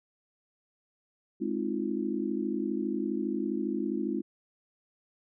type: chord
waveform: sine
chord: F minor seventh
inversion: first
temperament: just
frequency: 209.5 / 261.9 / 314.3 / 349.2 Hz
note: Ab3 / C4 / Eb4 / F4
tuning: +15 / +2 / +18 / 0 cents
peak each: -34 dBFS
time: 1.4-4.22 s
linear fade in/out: 20 ms
effects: none